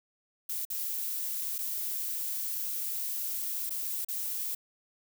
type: noise with dropouts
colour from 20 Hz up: violet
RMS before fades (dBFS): -34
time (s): 0.49-4.55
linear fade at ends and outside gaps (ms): 5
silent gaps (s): 0.652-0.701 / 1.582-1.587 / 3.696-3.704 / 4.048-4.085
effects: none